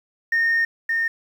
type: tone pair in turn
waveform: sine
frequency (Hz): 1836 / 1828.1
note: A#6 / A#6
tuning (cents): -27 / -34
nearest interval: unison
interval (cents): 7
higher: first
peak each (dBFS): -15 / -18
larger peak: first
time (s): 0.32-0.65 / 0.89-1.08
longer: first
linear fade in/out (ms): 5
effects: tanh soft clip ceiling -14 dBFS + 8-bit